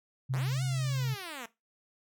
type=tone with vibrato; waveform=sine; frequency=131.6 Hz; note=C3; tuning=10 cents sharp; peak=-28 dBFS; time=0.29-1.15 s; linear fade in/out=20 ms; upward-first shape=sine; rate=16 Hz; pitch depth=13 cents each way
type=linear two-way sweep; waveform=5% pulse; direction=up then down; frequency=110.4 to 744 to 219.3 Hz; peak=-28 dBFS; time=0.33-1.46 s; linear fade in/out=5 ms; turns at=0.63 s
effects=noise-tail reverb RT60 0.2 s tail -17 dB re dry